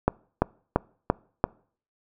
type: click train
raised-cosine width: 1 ms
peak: -5 dBFS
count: 5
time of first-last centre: 0.08-1.441 s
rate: 2.94 Hz
effects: noise-tail reverb RT60 0.5 s tail -25 dB re dry